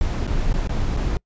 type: noise with dropouts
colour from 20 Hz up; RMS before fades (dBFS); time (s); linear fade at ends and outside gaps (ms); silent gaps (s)
brown; -21; 0.01-1.17; 1; 0.268-0.275 / 0.529-0.54 / 0.674-0.693 / 0.966-0.971
effects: noise-tail reverb RT60 0.1 s tail -26 dB re dry + resampled to 16000 Hz